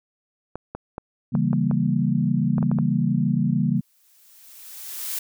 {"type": "clicks", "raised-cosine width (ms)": 1, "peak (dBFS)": -17, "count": 10, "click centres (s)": [0.556, 0.75, 0.981, 1.352, 1.531, 1.712, 2.582, 2.628, 2.715, 2.787]}
{"type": "chord", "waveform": "sine", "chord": "C# diminished seventh", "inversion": "none", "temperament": "equal", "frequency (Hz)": [138.59, 164.81, 196, 233.1], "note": ["C#3", "E3", "G3", "Bb3"], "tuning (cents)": [0, 0, 0, 0], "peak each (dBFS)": -24, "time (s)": [1.32, 3.81], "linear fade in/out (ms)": 20}
{"type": "noise with exponential growth", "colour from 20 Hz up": "blue", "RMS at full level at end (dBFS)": -27, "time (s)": [3.76, 5.19], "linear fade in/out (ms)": 5, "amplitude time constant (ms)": 310}
{"effects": []}